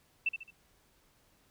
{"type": "tone with echo", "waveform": "sine", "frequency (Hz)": 2669, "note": "E7", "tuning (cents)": 21, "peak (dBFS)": -26, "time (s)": [0.26, 0.29], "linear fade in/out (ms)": 5, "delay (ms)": 72, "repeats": 3, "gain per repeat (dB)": -8, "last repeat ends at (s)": 0.506, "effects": ["pink hiss -68 dBFS RMS until 1.5 s"]}